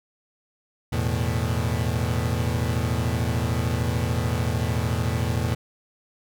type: chord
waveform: 35% pulse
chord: E suspended fourth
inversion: none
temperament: equal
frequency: 82.41 / 110 / 123.47 Hz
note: E2 / A2 / B2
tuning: 0 / 0 / 0 cents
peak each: -25 dBFS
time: 0.92-5.55 s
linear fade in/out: 10 ms
effects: none